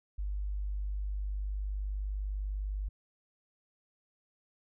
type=tone; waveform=sine; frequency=49.9 Hz; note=G1; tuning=32 cents sharp; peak=-32 dBFS; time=0.18-2.89 s; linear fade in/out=10 ms; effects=none